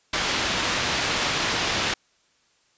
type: low-pass noise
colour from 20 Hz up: white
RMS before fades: -25 dBFS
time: 0.13-1.94 s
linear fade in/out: 5 ms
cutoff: 4000 Hz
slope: 12 dB/octave
effects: white hiss -64 dBFS RMS until 2.77 s + resampled to 16000 Hz